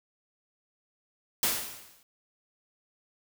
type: noise with exponential decay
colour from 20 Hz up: white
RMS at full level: -24 dBFS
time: 1.43-2.03 s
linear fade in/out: 1 ms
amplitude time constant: 130 ms
effects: none